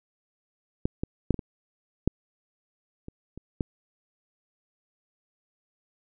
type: clicks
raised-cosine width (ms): 3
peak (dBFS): -11 / -15 / -7 / -17 / -21 / -8 / -26 / -27 / -13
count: 9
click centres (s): 0.855 / 1.035 / 1.307 / 1.343 / 1.392 / 2.076 / 3.084 / 3.376 / 3.608
effects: none